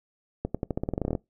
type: accelerating click train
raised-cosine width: 2 ms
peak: -14 dBFS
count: 15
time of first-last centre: 0.45-1.152 s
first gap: 96 ms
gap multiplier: 0.89
effects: noise-tail reverb RT60 0.2 s tail -24 dB re dry